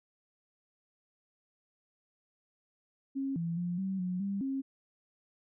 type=tone with pitch steps; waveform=sine; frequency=271.5 / 167.8 / 175.5 / 191.5 / 181.4 / 198.1 / 269.7 Hz; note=C#4 / E3 / F3 / G3 / F#3 / G3 / C#4; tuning=-36 / +31 / +9 / -40 / -34 / +18 / -47 cents; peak=-31 dBFS; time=3.15-4.62 s; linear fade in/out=20 ms; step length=210 ms; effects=none